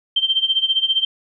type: tone with tremolo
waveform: sine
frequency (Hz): 3136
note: G7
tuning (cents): 0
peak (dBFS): -12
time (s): 0.16-1.05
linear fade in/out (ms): 5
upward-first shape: sine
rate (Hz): 15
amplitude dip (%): 85
effects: none